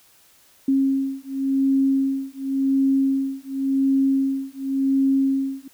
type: beating tone pair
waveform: sine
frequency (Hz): 270 / 270.91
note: C#4 / C#4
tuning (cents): -45 / -40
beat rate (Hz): 0.91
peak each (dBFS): -21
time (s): 0.68-5.68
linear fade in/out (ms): 5
effects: white hiss -55 dBFS RMS until 5.73 s